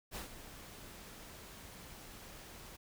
pink noise with ADSR envelope, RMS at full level -42 dBFS, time 0.11-2.77 s, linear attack 47 ms, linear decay 120 ms, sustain -10 dB, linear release 16 ms, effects none

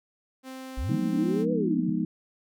sawtooth tone, 261.6 Hz, C4, in tune, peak -34 dBFS, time 0.43-1.46 s, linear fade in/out 50 ms
sine linear two-way sweep, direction up then down, 41 to 502 to 143.3 Hz, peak -27 dBFS, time 0.77-1.9 s, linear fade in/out 10 ms, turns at 1.52 s
sine chord, F half-diminished seventh, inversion none, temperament equal with one note detuned, 174.61 / 207.7 / 245.4 / 311.1 Hz, F3 / Ab3 / Cb4 / Eb4, 0 / 0 / -11 / 0 cents, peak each -30 dBFS, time 0.89-2.05 s, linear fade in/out 5 ms
effects none

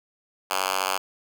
5% pulse tone with high-pass filter, 94.6 Hz, F#2, 39 cents sharp, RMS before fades -26 dBFS, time 0.5-0.98 s, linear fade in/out 10 ms, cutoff 940 Hz, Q 0.79, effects none

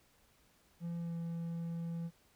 triangle tone with pitch glide, 170 to 167.85 Hz, F3 to E3, -46 to +32 cents, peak -35 dBFS, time 0.8-2.11 s, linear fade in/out 50 ms, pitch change -22 cents, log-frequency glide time 0.97-1.15 s, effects pink hiss -69 dBFS RMS until 2.35 s

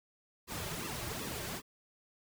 pink noise with flanger, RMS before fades -40 dBFS, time 0.47-1.62 s, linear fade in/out 50 ms, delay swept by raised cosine 1.3 to 4.1 ms, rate 2.6 Hz, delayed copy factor -1, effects none

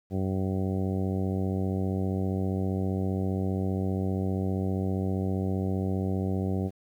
harmonic tone, 95.1 Hz, F#2, 48 cents sharp, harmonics 1 / 2 / 3 / 4 / 5 / 6 / 7 / 8, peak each -29 / -30 / -35 / -36 / -40 / -43 / -44 / -44 dBFS, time 0.1-6.71 s, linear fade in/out 50 ms, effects 10-bit

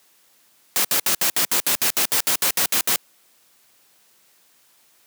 white noise bursts, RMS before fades -19 dBFS, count 15, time 0.76-2.96 s, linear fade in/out 0 ms, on 86 ms, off 65 ms, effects white hiss -58 dBFS RMS until 5.06 s + high-pass 150 Hz 12 dB/octave

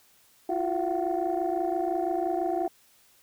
sine tone cluster, 336 / 361.9 / 683 / 752 Hz, E4 / F#4 / F5 / F#5, +33 / -38 / -39 / +28 cents, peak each -30 dBFS, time 0.49-2.68 s, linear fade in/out 5 ms, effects tanh soft clip ceiling -18 dBFS + white hiss -61 dBFS RMS until 3.22 s

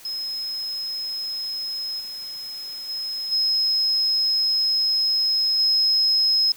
sine tone with level steps, 5130 Hz, E8, 48 cents flat, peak -26 / -31 / -26 / -18 / -16 dBFS, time 0.05-6.52 s, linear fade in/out 2 ms, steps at 1.99 / 2.88 / 3.31 / 5.58 s, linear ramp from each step 20 ms, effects white hiss -46 dBFS RMS until 6.56 s

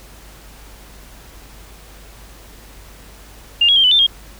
sine tone with pitch steps, 2808 / 3311 / 3174 / 2992 / 3564 / 3240 Hz, F7 / G#7 / G7 / F#7 / A7 / G#7, +9 / -6 / +21 / +19 / +22 / -43 cents, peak -9 dBFS, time 3.61-4.066 s, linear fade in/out 5 ms, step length 76 ms, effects added 50 Hz sine -41 dBFS peak until 4.39 s + pink hiss -43 dBFS RMS until 4.39 s

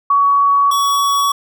sine / square tone pair in turn, 1126 / 1126 Hz, C#6 / C#6, +27 / +27 cents, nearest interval unison, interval 0 cents, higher neither, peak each -9 / -13 dBFS, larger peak first, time 0.1-0.71 / 0.71-1.32 s, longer neither, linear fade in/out 5 ms, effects none

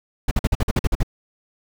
brown noise bursts, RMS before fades -17 dBFS, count 10, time 0.28-1.032 s, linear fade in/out 5 ms, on 32 ms, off 48 ms, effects none

